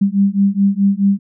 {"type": "beating tone pair", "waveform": "sine", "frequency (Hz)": [196, 200.7], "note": ["G3", "G3"], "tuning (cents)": [0, 41], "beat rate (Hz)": 4.7, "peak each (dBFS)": -14, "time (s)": [0.01, 1.19], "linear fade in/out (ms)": 10, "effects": []}